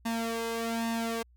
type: tone with flanger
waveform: sawtooth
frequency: 228.9 Hz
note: A#3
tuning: 31 cents flat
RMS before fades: -32 dBFS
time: 0.05-1.23 s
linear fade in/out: 10 ms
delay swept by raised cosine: 1.1 to 1.97 ms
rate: 1.2 Hz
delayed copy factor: +0.75
effects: added 60 Hz sine -57 dBFS peak until 1.36 s